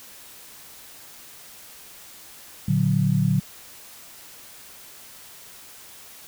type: chord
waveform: sine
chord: Bb augmented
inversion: none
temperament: equal with one note detuned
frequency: 115.47 / 146.83 / 185 Hz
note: Bb2 / D3 / F#3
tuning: -16 / 0 / 0 cents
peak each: -24 / -21 / -22 dBFS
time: 2.68-3.4 s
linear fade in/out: 5 ms
effects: white hiss -45 dBFS RMS until 6.27 s